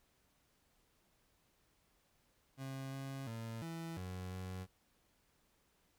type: tone with pitch steps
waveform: 30% pulse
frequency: 134.4 / 135.6 / 113.7 / 165.2 / 91.9 / 92.8 Hz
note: C3 / C#3 / A#2 / E3 / F#2 / F#2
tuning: +47 / -38 / -43 / +4 / -11 / +6 cents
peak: -40 dBFS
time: 2.57-4.67 s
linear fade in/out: 50 ms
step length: 350 ms
effects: pink hiss -75 dBFS RMS until 5.98 s